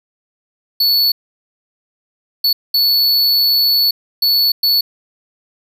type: tone bursts at uneven times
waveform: square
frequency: 4434 Hz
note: C#8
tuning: in tune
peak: -11 dBFS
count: 5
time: 0.8-1.12 / 2.44-2.53 / 2.74-3.91 / 4.22-4.52 / 4.63-4.81 s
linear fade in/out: 5 ms
effects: none